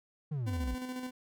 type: exponential sweep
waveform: triangle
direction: down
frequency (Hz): 160.6 to 53.3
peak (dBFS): -30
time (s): 0.31-0.75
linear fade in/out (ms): 10
type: tone with tremolo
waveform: 40% pulse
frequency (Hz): 253.5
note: B3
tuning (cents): +45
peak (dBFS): -35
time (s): 0.46-1.11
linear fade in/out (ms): 20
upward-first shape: square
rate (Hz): 14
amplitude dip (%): 40
effects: none